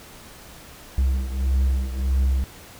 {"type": "beating tone pair", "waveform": "triangle", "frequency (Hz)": [65.41, 67.01], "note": ["C2", "C2"], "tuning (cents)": [0, 42], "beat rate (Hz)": 1.6, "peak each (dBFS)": [-18, -23], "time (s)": [0.98, 2.44], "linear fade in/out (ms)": 0, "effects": ["pink hiss -44 dBFS RMS until 2.79 s"]}